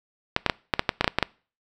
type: clicks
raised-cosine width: 0.3 ms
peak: -3 dBFS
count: 11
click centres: 0.364 / 0.463 / 0.498 / 0.738 / 0.794 / 0.892 / 1.01 / 1.044 / 1.078 / 1.186 / 1.227 s
effects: noise-tail reverb RT60 0.4 s tail -24 dB re dry